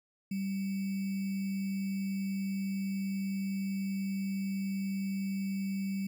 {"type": "tone with sample-and-hold", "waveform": "sine", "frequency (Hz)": 194.7, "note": "G3", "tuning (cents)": -12, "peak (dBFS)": -31, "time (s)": [0.31, 6.07], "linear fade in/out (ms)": 5, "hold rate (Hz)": 2450, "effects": []}